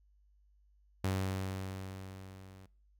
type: tone with level ramp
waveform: sawtooth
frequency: 95 Hz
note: F#2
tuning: 46 cents sharp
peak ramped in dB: -26 to -49 dBFS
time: 1.04-2.66 s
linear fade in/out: 5 ms
effects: noise-tail reverb RT60 0.5 s tail -24 dB re dry + added 50 Hz sine -64 dBFS peak until 2.99 s